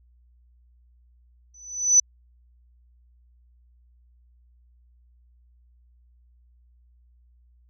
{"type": "tone with exponential growth", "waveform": "sine", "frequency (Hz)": 5990, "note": "F#8", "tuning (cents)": 20, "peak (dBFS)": -10, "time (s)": [1.54, 2], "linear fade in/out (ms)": 5, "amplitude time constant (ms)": 100, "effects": ["added 60 Hz sine -55 dBFS peak until 7.69 s"]}